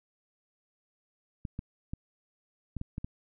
clicks, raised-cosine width 5 ms, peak -23 dBFS, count 7, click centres 1.452 / 1.591 / 1.935 / 2.767 / 2.814 / 2.981 / 3.045 s, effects none

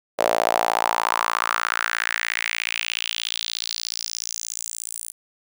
sawtooth tone with high-pass filter sweep, 56.8 Hz, A#1, 44 cents flat, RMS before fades -25 dBFS, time 0.18-5.12 s, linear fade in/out 20 ms, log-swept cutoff 580 to 9500 Hz, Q 3.6, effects none

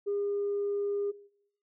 sine tone, 405.3 Hz, G#4, 42 cents flat, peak -27 dBFS, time 0.06-1.12 s, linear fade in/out 20 ms, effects noise-tail reverb RT60 0.8 s tail -22 dB re dry + tanh soft clip ceiling -24 dBFS

